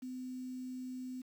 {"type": "tone with quantisation", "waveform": "sine", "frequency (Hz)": 254.8, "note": "C4", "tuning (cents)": -46, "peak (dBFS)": -40, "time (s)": [0.02, 1.22], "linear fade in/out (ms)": 10, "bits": 10, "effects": []}